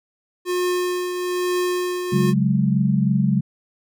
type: tone with tremolo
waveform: square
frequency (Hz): 359.5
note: F#4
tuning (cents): -50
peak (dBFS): -19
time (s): 0.45-2.34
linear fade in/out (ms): 50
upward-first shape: triangle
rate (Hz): 1.1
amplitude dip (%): 50
type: chord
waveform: sine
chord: C# suspended fourth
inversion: none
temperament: just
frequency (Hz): 138.59 / 184.79 / 207.9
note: C#3 / F#3 / G#3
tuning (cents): 0 / -2 / +2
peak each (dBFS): -20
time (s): 2.12-3.41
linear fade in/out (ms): 10
effects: none